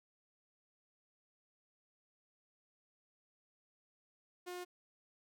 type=tone; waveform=sawtooth; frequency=358.1 Hz; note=F4; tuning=43 cents sharp; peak=-39 dBFS; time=4.46-4.65 s; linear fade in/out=20 ms; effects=none